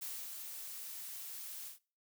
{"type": "noise with ADSR envelope", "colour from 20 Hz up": "blue", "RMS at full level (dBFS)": -42, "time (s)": [0.01, 1.79], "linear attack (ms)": 14, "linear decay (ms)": 260, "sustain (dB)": -4, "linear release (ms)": 130, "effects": ["noise-tail reverb RT60 0.4 s tail -23 dB re dry"]}